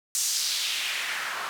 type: noise with band-pass filter sweep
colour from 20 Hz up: white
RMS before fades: -29 dBFS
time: 0.15-1.49 s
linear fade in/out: 0 ms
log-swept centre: 7200 to 1100 Hz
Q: 1.8
effects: none